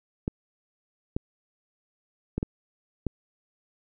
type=clicks; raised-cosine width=3 ms; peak=-14 dBFS; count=5; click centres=0.279 / 1.165 / 2.38 / 2.429 / 3.067 s; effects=none